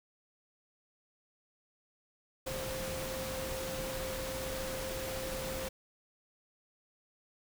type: tone in noise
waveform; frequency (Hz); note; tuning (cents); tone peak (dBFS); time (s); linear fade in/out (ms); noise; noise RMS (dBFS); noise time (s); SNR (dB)
sine; 525; C5; +6; -39; 2.46-5.69; 10; pink; -40; 2.46-5.69; -2
effects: none